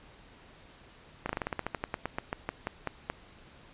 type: slowing click train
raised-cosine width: 0.5 ms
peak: -16 dBFS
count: 19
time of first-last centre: 1.26-3.1 s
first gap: 33 ms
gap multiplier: 1.12
effects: pink hiss -55 dBFS RMS until 3.73 s + resampled to 8000 Hz